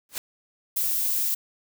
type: noise with exponential growth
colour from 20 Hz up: white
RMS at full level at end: -26 dBFS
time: 0.09-0.18 s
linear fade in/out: 1 ms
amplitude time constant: 19 ms
type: noise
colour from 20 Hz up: violet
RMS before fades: -25 dBFS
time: 0.76-1.35 s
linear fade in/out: 10 ms
effects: none